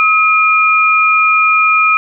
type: tone pair together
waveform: sine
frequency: 1277.7 / 2412 Hz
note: D#6 / D7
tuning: +46 / +46 cents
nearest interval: major seventh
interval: 1100 cents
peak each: -10 dBFS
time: 0-1.97 s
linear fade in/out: 0 ms
effects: none